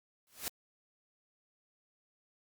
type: noise with exponential growth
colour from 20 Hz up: white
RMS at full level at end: -34 dBFS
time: 0.27-0.48 s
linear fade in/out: 0 ms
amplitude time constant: 44 ms
effects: Opus 48 kbps